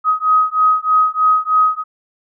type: beating tone pair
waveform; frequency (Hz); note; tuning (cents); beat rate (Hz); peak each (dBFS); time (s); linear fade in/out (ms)
sine; 1259 / 1262.2; D#6 / D#6; +20 / +24; 3.2; -14; 0.04-1.84; 50
effects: none